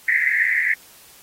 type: band-pass noise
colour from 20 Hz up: pink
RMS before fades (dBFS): -19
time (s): 0.08-0.74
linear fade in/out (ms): 5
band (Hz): 1800 to 2100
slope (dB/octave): 96
effects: white hiss -48 dBFS RMS until 1.22 s + AAC 48 kbps